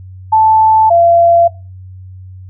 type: tone pair in turn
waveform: sine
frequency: 877 / 682.1 Hz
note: A5 / F5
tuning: -6 / -41 cents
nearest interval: major third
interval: 435 cents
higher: first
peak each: -5 dBFS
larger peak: neither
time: 0.32-0.9 / 0.9-1.48 s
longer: neither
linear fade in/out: 10 ms
effects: noise-tail reverb RT60 0.3 s tail -20 dB re dry + added 93 Hz sine -29 dBFS peak until 2.49 s